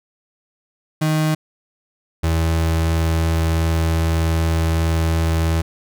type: tone pair in turn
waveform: 35% pulse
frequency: 155.56 / 81.58 Hz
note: D#3 / E2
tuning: 0 / -17 cents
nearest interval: major seventh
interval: 1117 cents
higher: first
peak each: -14 / -14 dBFS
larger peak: neither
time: 1.01-1.35 / 2.23-5.62 s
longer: second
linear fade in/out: 10 ms
effects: none